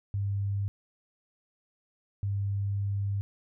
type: tone pair in turn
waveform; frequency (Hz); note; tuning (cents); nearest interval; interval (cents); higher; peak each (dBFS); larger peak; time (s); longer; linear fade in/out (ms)
sine; 99.9 / 99.9; G2 / G2; +33 / +33; unison; 0; neither; -27; neither; 0.14-0.68 / 2.23-3.21; second; 0
effects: none